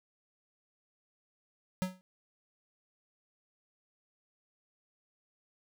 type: tone with exponential decay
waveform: square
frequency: 185 Hz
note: F#3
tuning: in tune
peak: -27 dBFS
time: 1.82-2.01 s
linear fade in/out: 0 ms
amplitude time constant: 40 ms
effects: none

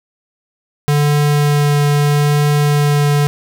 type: tone with vibrato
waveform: square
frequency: 146.2 Hz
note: D3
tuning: 7 cents flat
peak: -11 dBFS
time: 0.88-3.27 s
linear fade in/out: 0 ms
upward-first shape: triangle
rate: 0.78 Hz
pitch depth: 9 cents each way
effects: none

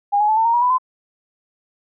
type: tone with pitch steps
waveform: sine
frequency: 813 / 840.2 / 868.3 / 897.4 / 927.4 / 958.5 / 990.6 / 1023.7 Hz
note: G#5 / G#5 / A5 / A5 / A#5 / A#5 / B5 / C6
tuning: -37 / +20 / -23 / +34 / -9 / +48 / +5 / -38 cents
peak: -13 dBFS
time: 0.12-0.784 s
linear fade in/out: 20 ms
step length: 83 ms
effects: none

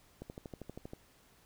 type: click train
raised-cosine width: 2 ms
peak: -30 dBFS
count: 10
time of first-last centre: 0.22-0.934 s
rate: 12.6 Hz
effects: pink hiss -65 dBFS RMS until 1.45 s

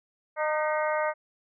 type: harmonic tone with a mistuned harmonic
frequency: 306.1 Hz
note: D#4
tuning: 28 cents flat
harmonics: 2 / 3 / 4 / 5 / 6 / 7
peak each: -27 / -31 / -33 / -35 / -37 / -38 dBFS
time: 0.36-1.14 s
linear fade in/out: 50 ms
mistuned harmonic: 6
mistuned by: +55 cents
effects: none

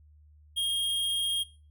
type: tone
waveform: square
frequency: 3243 Hz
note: G#7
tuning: 42 cents flat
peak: -27 dBFS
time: 0.56-1.44 s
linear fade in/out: 20 ms
effects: noise-tail reverb RT60 0.4 s tail -23 dB re dry + added 75 Hz sine -54 dBFS peak until 1.7 s

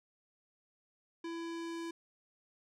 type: tone with low-pass filter sweep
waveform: square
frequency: 333.9 Hz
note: E4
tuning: 22 cents sharp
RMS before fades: -41 dBFS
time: 1.24-1.91 s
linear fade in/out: 5 ms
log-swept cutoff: 4800 to 8800 Hz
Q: 0.73
effects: none

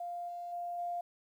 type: tone with level steps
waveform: sine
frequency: 699 Hz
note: F5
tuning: 1 cent sharp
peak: -37 / -39 / -36 / -34 dBFS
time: 0-1.01 s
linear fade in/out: 5 ms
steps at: 0.28 / 0.52 / 0.78 s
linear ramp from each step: 10 ms
effects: 11-bit

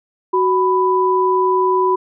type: tone pair together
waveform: sine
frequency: 372.4 / 993 Hz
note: F#4 / B5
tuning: +11 / +9 cents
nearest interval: octave + perfect fourth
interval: 1698 cents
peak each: -15 dBFS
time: 0.33-1.96 s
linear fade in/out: 10 ms
effects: none

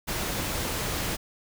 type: noise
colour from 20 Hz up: pink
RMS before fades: -30 dBFS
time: 0.07-1.17 s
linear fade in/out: 20 ms
effects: none

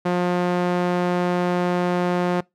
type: tone with band-pass filter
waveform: sawtooth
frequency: 177.8 Hz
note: F3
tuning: 31 cents sharp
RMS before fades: -21 dBFS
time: 0.05-2.41 s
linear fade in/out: 10 ms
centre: 590 Hz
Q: 0.5
effects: noise-tail reverb RT60 0.2 s tail -24 dB re dry

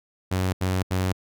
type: tone bursts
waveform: sawtooth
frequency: 93 Hz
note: F#2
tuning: 9 cents sharp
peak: -18 dBFS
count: 3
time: 0.31-1.126 s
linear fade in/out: 10 ms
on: 220 ms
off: 78 ms
effects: none

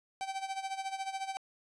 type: tone with tremolo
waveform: 45% pulse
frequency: 774 Hz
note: G5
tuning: 22 cents flat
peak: -33 dBFS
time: 0.21-1.37 s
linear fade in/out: 0 ms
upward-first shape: sine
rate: 14 Hz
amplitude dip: 75%
effects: resampled to 22050 Hz

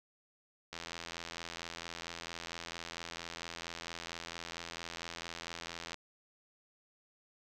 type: click train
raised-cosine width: 0.2 ms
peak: -24 dBFS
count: 441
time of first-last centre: 0.73-5.943 s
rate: 84.4 Hz
effects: none

